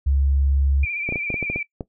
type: tone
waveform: sine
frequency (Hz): 69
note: C#2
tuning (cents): -7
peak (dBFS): -16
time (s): 0.06-0.85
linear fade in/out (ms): 10
type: tone with vibrato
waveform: sine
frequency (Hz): 2363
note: D7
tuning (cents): +10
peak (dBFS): -24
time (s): 0.83-1.63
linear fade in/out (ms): 5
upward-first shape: sine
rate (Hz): 15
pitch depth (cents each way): 51
type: clicks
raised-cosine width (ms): 2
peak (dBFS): -14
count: 9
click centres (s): 1.09 / 1.124 / 1.158 / 1.303 / 1.342 / 1.427 / 1.5 / 1.56 / 1.808
effects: noise-tail reverb RT60 0.1 s tail -18 dB re dry